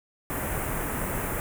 pink band-stop noise, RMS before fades -30 dBFS, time 0.3-1.4 s, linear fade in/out 0 ms, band 2200 to 8800 Hz, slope 24 dB/octave, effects none

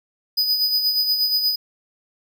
square tone with tremolo, 4978 Hz, D#8, in tune, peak -16 dBFS, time 0.37-1.56 s, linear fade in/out 10 ms, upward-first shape sine, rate 8.4 Hz, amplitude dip 50%, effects none

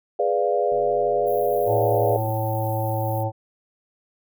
sine chord, G# diminished seventh, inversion none, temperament equal, 415.3 / 493.9 / 587.3 / 698.5 Hz, G#4 / B4 / D5 / F5, 0 / 0 / 0 / 0 cents, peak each -24 dBFS, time 0.19-2.17 s, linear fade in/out 5 ms
click train, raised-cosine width 2 ms, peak -31 dBFS, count 193, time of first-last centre 0.72-2.307 s, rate 121 Hz
white high-pass noise, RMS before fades -40 dBFS, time 1.26-3.24 s, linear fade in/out 20 ms, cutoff 11000 Hz, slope 96 dB/octave
harmonic tone, 110 Hz, A2, in tune, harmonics 1 / 3 / 5 / 7 / 8, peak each -24 / -33 / -28 / -29 / -32 dBFS, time 1.66-3.32 s, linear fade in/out 50 ms
effects none

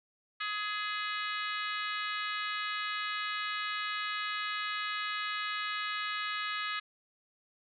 harmonic tone with a mistuned harmonic, 420 Hz, G#4, 19 cents sharp, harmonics 3 / 4 / 5 / 6 / 7 / 8 / 9 / 10, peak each -37 / -39 / -41 / -43 / -44 / -45 / -46 / -47 dBFS, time 0.4-6.8 s, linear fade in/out 10 ms, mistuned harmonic 5, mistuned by -30 cents, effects none

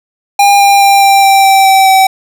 square tone with pitch steps, 805 / 799.4 / 793.9 / 788.4 / 783 / 777.6 / 772.2 / 766.9 Hz, G5 / G5 / G5 / G5 / G5 / G5 / G5 / G5, +46 / +34 / +22 / +10 / -2 / -14 / -26 / -38 cents, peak -4 dBFS, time 0.39-2.07 s, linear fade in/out 5 ms, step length 210 ms, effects none

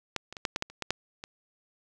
clicks, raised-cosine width 0.2 ms, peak -12 / -24 / -23 / -10 / -12 / -12 / -30 / -15 / -9 / -22 dBFS, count 10, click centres 0.163 / 0.326 / 0.368 / 0.452 / 0.561 / 0.624 / 0.7 / 0.823 / 0.906 / 1.239 s, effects none

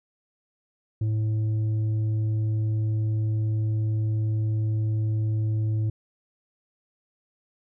sine tone with tanh clipping, 108.6 Hz, A2, 22 cents flat, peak -23 dBFS, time 1.01-5.9 s, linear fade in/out 5 ms, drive 5 dB, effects none

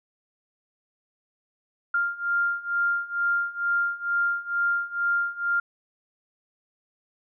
sine beating tone pair, 1396.9 / 1399.1 Hz, F6 / F6, 0 / +3 cents, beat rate 2.2 Hz, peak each -27 / -25 dBFS, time 1.94-5.6 s, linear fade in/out 5 ms, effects none

